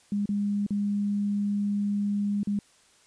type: tone with dropouts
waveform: sine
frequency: 203.7 Hz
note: G#3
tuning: 33 cents flat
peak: -24 dBFS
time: 0.12-2.59 s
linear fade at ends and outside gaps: 2 ms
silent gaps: 0.257-0.29 / 0.665-0.706 / 2.432-2.472 s
effects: white hiss -60 dBFS RMS until 3.06 s + resampled to 22050 Hz